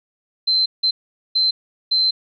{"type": "tone bursts at uneven times", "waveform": "sine", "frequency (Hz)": 4093, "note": "C8", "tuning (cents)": -39, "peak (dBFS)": -14, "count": 4, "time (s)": [[0.47, 0.66], [0.83, 0.91], [1.35, 1.51], [1.91, 2.11]], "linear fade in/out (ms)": 10, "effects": []}